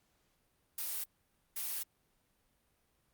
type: noise bursts at uneven times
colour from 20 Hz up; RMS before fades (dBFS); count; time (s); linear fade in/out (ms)
blue; -38; 2; 0.78-1.04 / 1.56-1.83; 5
effects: pink hiss -75 dBFS RMS until 3.13 s + Opus 48 kbps